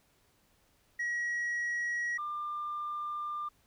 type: tone pair in turn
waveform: sine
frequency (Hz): 1909 / 1195.3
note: A#6 / D6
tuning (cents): +41 / +30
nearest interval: minor sixth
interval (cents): 811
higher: first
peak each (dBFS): -28 / -33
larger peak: first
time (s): 0.99-2.18 / 2.18-3.49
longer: second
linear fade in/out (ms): 10
effects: tanh soft clip ceiling -30 dBFS + pink hiss -69 dBFS RMS until 3.66 s